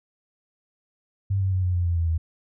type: tone with pitch steps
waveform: sine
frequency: 98 / 95.43 / 92.93 / 90.49 / 88.12 / 85.81 / 83.56 / 81.37 Hz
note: G2 / G2 / F#2 / F#2 / F2 / F2 / E2 / E2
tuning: 0 / -46 / +8 / -38 / +16 / -30 / +24 / -22 cents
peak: -20 dBFS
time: 1.3-2.18 s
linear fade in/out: 10 ms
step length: 110 ms
effects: none